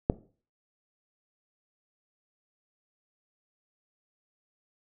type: click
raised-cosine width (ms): 2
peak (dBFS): -7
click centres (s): 0.099
effects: noise-tail reverb RT60 0.4 s tail -19 dB re dry